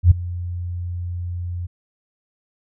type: tone with ADSR envelope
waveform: sine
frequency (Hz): 88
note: F2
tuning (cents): +14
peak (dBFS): -4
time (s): 0.03-1.67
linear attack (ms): 79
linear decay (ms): 10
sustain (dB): -20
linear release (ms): 15
effects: none